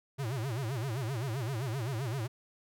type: tone with vibrato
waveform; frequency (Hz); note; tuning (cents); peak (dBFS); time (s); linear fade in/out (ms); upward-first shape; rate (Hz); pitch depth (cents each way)
square; 123.47; B2; 0; -33; 0.18-2.28; 20; sine; 7.7; 240
effects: none